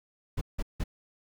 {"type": "noise bursts", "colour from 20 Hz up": "brown", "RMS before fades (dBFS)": -29, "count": 3, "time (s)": [0.37, 0.839], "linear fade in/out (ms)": 10, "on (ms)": 43, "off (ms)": 170, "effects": []}